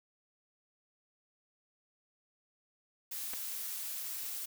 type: noise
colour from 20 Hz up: blue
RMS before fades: -40 dBFS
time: 3.11-4.46 s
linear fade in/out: 10 ms
type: clicks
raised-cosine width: 0.3 ms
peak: -27 dBFS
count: 2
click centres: 3.334 / 3.338 s
effects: none